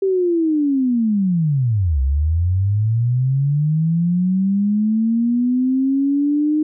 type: linear two-way sweep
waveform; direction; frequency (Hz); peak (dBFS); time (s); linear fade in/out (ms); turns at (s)
sine; down then up; 392 to 64.5 to 308.2; -14; 0.02-6.63; 5; 2.01
effects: none